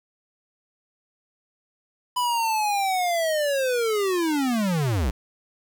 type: linear sweep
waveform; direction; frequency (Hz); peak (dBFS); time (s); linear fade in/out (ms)
square; down; 998 to 51.9; -22; 2.16-5.11; 10
effects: 8-bit